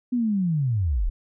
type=linear sweep; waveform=sine; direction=down; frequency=253.1 to 30.95 Hz; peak=-20 dBFS; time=0.12-1.1 s; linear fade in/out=10 ms; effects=none